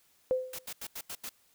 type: tone with exponential decay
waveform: sine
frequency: 513 Hz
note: C5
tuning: 34 cents flat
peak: -22 dBFS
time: 0.31-0.66 s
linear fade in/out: 0 ms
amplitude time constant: 75 ms
type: noise bursts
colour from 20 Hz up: white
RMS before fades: -40 dBFS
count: 6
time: 0.53-1.293 s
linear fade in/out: 5 ms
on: 58 ms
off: 83 ms
effects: white hiss -67 dBFS RMS until 1.54 s